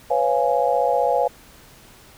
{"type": "chord", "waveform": "sine", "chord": "C# dominant seventh", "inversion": "third", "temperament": "just", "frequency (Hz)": [498.9, 554.4, 693, 831.5], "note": ["B4", "C#5", "E#5", "G#5"], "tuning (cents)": [17, 0, -14, 2], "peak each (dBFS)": -22, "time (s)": [0.1, 1.28], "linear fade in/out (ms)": 10, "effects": ["pink hiss -48 dBFS RMS until 2.17 s"]}